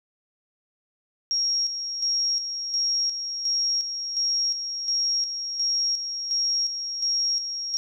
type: tone with tremolo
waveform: sine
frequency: 5588 Hz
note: F8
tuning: in tune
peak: -21 dBFS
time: 1.31-7.77 s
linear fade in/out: 0 ms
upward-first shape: square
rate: 1.4 Hz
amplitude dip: 55%
effects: none